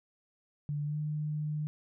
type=tone with pitch glide; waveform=sine; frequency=146.83 to 151.22 Hz; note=D3 to D#3; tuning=0 to -49 cents; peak=-31 dBFS; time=0.69-1.67 s; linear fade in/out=0 ms; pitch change=+51 cents; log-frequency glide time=0.84-0.97 s; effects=none